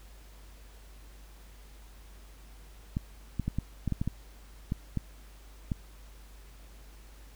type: clicks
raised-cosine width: 5 ms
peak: -17 dBFS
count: 11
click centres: 2.969 / 3.397 / 3.48 / 3.586 / 3.877 / 3.923 / 4.015 / 4.076 / 4.721 / 4.973 / 5.718 s
effects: added 50 Hz sine -49 dBFS peak until 7.35 s + pink hiss -58 dBFS RMS until 7.35 s